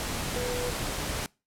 sine tone in noise, 492.1 Hz, B4, 6 cents flat, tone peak -31 dBFS, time 0.36-0.7 s, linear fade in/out 0 ms, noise pink, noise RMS -32 dBFS, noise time 0-1.26 s, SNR -2 dB, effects noise-tail reverb RT60 0.3 s tail -25 dB re dry + low-pass 12000 Hz 12 dB/octave

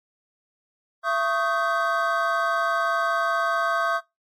triangle tone cluster, 672 / 1106 / 1251 / 1545 Hz, E5 / C#6 / D#6 / G6, +33 / -4 / +9 / -26 cents, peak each -25 dBFS, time 1.03-4.01 s, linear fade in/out 50 ms, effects noise-tail reverb RT60 0.2 s tail -21 dB re dry + AAC 64 kbps

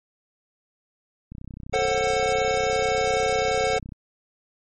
click train, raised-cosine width 5 ms, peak -25 dBFS, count 84, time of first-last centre 1.32-3.922 s, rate 31.9 Hz
square chord, F# diminished, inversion first, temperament just, 444 / 532.8 / 740 Hz, A4 / C5 / F#5, +16 / +31 / 0 cents, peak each -26 dBFS, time 1.73-3.79 s, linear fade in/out 10 ms
effects MP3 32 kbps

